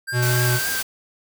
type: tone with vibrato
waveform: square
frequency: 1568 Hz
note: G6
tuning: in tune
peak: -26 dBFS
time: 0.07-0.82 s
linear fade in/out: 20 ms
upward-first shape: triangle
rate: 3.6 Hz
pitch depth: 46 cents each way
type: tone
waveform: square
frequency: 122.9 Hz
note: B2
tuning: 8 cents flat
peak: -19 dBFS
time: 0.12-0.6 s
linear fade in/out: 50 ms
type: noise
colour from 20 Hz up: white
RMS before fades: -26 dBFS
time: 0.22-0.83 s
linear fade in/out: 10 ms
effects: none